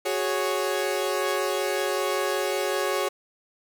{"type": "chord", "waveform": "sawtooth", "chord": "F# suspended second", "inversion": "none", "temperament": "equal", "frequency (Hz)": [370, 415.3, 554.4], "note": ["F#4", "G#4", "C#5"], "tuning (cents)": [0, 0, 0], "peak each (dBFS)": [-25, -25, -24], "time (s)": [0.05, 3.09], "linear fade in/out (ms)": 10, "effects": []}